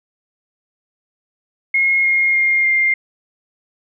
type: tone with pitch steps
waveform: sine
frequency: 2156 / 2140 / 2124 / 2108 Hz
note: C#7 / C7 / C7 / C7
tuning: -49 / +38 / +25 / +12 cents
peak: -12 dBFS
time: 1.74-2.94 s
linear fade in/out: 5 ms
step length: 300 ms
effects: none